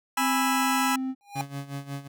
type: tone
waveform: triangle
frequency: 261.9 Hz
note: C4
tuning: 2 cents sharp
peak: -25 dBFS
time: 0.17-1.15 s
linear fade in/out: 50 ms
type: chord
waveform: sawtooth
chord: E major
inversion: first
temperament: just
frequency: 824.1 / 988.9 / 1318.5 Hz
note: G#5 / B5 / E6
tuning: -14 / +2 / 0 cents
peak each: -24 dBFS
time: 0.17-0.96 s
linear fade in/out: 5 ms
type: tone with exponential growth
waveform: square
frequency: 811 Hz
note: G#5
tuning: 41 cents flat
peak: -25 dBFS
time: 1.21-1.41 s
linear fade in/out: 0 ms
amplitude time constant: 42 ms
type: tone with tremolo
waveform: 30% pulse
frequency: 140 Hz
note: C#3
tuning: 18 cents sharp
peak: -28 dBFS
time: 1.35-2.08 s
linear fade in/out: 10 ms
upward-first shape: sine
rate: 5.5 Hz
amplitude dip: 80%
effects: none